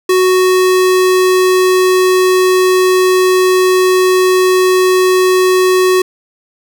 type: tone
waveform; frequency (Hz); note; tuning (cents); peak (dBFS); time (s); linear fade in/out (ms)
square; 370; F#4; 0; -8; 0.09-6.02; 5
effects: none